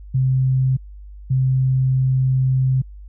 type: tone pair in turn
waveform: sine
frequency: 130.81 / 130.81 Hz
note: C3 / C3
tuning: 0 / 0 cents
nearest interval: unison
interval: 0 cents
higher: neither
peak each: -14 dBFS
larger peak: neither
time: 0.14-0.77 / 1.3-2.82 s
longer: second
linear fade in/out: 10 ms
effects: added 50 Hz sine -35 dBFS peak until 3.08 s